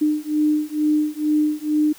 sine beating tone pair, 301.7 / 303.9 Hz, D4 / D#4, +47 / -41 cents, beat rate 2.2 Hz, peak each -20 dBFS, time 0.01-1.93 s, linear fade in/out 10 ms, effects white hiss -46 dBFS RMS until 1.98 s

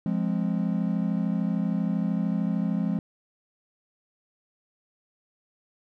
triangle chord, F minor, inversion none, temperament equal, 174.61 / 207.7 / 261.6 Hz, F3 / Ab3 / C4, 0 / 0 / 0 cents, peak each -25 / -25 / -30 dBFS, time 0.06-2.99 s, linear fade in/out 2 ms, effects none

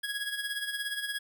25% pulse tone with tremolo, 1661.2 Hz, G#6, in tune, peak -26 dBFS, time 0.03-1.19 s, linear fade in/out 10 ms, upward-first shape sine, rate 17 Hz, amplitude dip 60%, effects none

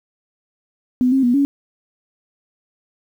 sine tone with pitch steps, 251.3 / 267.3 / 243.1 / 280.7 Hz, B3 / C4 / B3 / C#4, +30 / +37 / -27 / +22 cents, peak -12 dBFS, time 1.01-1.45 s, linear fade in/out 0 ms, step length 110 ms, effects 8-bit

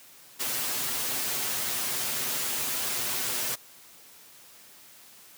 white noise with comb filter, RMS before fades -30 dBFS, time 0.39-3.56 s, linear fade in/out 20 ms, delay 8 ms, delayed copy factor +0.55, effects white hiss -52 dBFS RMS until 5.37 s + high-pass 100 Hz 12 dB/octave

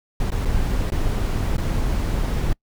brown noise with dropouts, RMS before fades -21 dBFS, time 0.2-2.53 s, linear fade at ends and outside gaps 2 ms, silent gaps 0.304-0.318 / 0.451-0.455 / 0.903-0.92 / 1.568-1.58 s, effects noise-tail reverb RT60 0.1 s tail -26 dB re dry

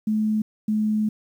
sine tone pair in turn, 215.3 / 214.3 Hz, A3 / A3, -37 / -45 cents, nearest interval unison, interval 8 cents, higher first, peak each -19 dBFS, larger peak neither, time 0.07-0.42 / 0.68-1.09 s, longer second, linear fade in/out 5 ms, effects 9-bit

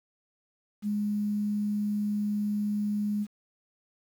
sine tone, 207.7 Hz, G#3, in tune, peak -26 dBFS, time 0.82-3.27 s, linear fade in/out 50 ms, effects 9-bit

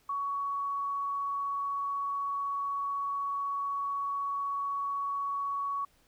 sine tone, 1121 Hz, C#6, 19 cents sharp, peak -30 dBFS, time 0.09-5.85 s, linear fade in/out 5 ms, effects pink hiss -67 dBFS RMS until 6.07 s

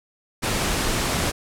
pink noise, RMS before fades -23 dBFS, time 0.42-1.32 s, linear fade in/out 20 ms, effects low-pass 11000 Hz 12 dB/octave

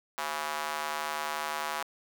square tone with high-pass filter, 75.7 Hz, D#2, 47 cents flat, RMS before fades -34 dBFS, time 0.18-1.83 s, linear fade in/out 0 ms, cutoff 940 Hz, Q 1.8, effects 9-bit

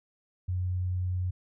sine tone, 91 Hz, F#2, 28 cents flat, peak -27 dBFS, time 0.48-1.31 s, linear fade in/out 10 ms, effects none

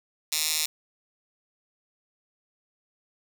10% pulse tone with high-pass filter, 155.56 Hz, D#3, in tune, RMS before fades -27 dBFS, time 0.32-0.66 s, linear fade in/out 2 ms, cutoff 4600 Hz, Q 0.97, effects none

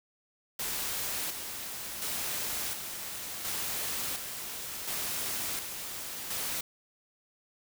white noise with tremolo, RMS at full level -34 dBFS, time 0.59-6.61 s, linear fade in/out 5 ms, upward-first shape square, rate 0.7 Hz, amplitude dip 45%, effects none

